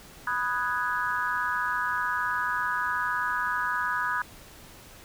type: chord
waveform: sine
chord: G# minor seventh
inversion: first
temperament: equal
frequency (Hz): 987.8 / 1244.5 / 1480 / 1661.2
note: B5 / D#6 / F#6 / G#6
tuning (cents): 0 / 0 / 0 / 0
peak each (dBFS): -31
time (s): 0.27-4.22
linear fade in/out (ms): 2
effects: pink hiss -49 dBFS RMS until 5.04 s